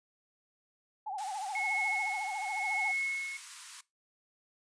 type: tone with vibrato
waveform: sine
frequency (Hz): 806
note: G5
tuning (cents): +48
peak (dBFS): -35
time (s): 1.06-2.92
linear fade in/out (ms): 10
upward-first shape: triangle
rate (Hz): 14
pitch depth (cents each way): 160
type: high-pass noise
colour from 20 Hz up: white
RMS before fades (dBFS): -46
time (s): 1.18-3.81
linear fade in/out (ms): 5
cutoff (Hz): 940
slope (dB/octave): 96
type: tone with tremolo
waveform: sine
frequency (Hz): 2183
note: C#7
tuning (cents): -27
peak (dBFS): -29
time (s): 1.55-3.37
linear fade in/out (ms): 2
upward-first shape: sine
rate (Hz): 0.93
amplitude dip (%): 70
effects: noise-tail reverb RT60 0.2 s tail -19 dB re dry + resampled to 22050 Hz